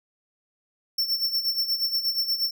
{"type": "tone with tremolo", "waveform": "square", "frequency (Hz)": 5410, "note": "E8", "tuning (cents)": 44, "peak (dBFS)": -21, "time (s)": [0.98, 2.51], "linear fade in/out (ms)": 5, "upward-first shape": "sine", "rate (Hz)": 8.4, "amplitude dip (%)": 70, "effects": []}